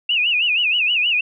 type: tone with vibrato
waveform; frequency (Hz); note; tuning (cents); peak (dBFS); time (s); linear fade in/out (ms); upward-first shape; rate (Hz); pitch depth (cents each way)
sine; 2686; E7; +32; -15; 0.09-1.21; 5; sine; 6.3; 170
effects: none